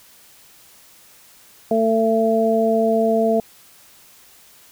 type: harmonic tone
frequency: 223.8 Hz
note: A3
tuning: 30 cents sharp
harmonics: 1 / 2 / 3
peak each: -20 / -19 / -18 dBFS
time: 1.71-3.4 s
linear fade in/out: 2 ms
effects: white hiss -49 dBFS RMS until 4.71 s